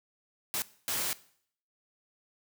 white noise bursts at uneven times, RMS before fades -32 dBFS, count 2, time 0.54-0.62 / 0.88-1.13 s, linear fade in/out 0 ms, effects noise-tail reverb RT60 0.6 s tail -19 dB re dry + high-pass 80 Hz 12 dB/octave

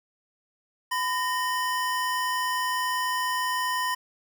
square tone pair together, 1005 / 1846.4 Hz, B5 / A#6, +30 / -17 cents, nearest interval major seventh, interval 1053 cents, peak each -27 / -31 dBFS, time 0.91-3.95 s, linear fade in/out 10 ms, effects 10-bit

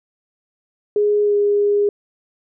sine tone with pitch glide, 415.3 to 409.6 Hz, G#4 to G#4, 0 to -24 cents, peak -13 dBFS, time 0.96-1.89 s, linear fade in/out 2 ms, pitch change -24 cents, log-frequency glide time 1.23-1.35 s, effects none

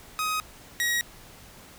sawtooth tone pair in turn, 1258 / 1899.6 Hz, D#6 / A#6, +19 / +32 cents, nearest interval perfect fifth, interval 713 cents, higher second, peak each -22 / -20 dBFS, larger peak second, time 0.19-0.4 / 0.8-1.01 s, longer neither, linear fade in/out 0 ms, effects pink hiss -49 dBFS RMS until 1.78 s

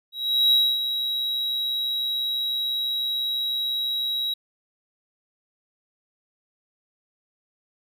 triangle tone with ADSR envelope, 3858 Hz, B7, 41 cents flat, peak -13 dBFS, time 0.12-4.34 s, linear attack 400 ms, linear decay 260 ms, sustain -9 dB, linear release 6 ms, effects none

